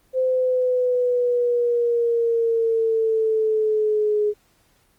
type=exponential sweep; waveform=sine; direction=down; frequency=518 to 417.2 Hz; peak=-17 dBFS; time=0.13-4.34 s; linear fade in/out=50 ms; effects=pink hiss -61 dBFS RMS until 4.98 s + Opus 24 kbps